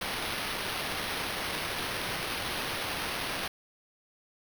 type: noise with sample-and-hold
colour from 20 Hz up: white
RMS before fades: -34 dBFS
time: 0.01-3.48 s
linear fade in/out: 5 ms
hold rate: 7350 Hz
effects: none